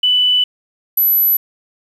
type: tone pair in turn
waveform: sine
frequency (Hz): 2985 / 11940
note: F#7 / F#9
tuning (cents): +15 / +15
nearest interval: 2 octaves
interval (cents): 2400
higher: second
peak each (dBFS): -10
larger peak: neither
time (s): 0.03-0.44 / 0.97-1.37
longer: first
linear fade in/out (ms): 5
effects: 7-bit